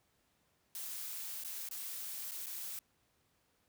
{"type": "noise with dropouts", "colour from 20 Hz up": "blue", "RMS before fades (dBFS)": -43, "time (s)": [0.75, 2.79], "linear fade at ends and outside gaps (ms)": 1, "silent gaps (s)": [[1.437, 1.447], [1.688, 1.711], [2.311, 2.317], [2.46, 2.467]], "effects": ["pink hiss -75 dBFS RMS until 3.68 s", "high-pass 60 Hz 12 dB/octave"]}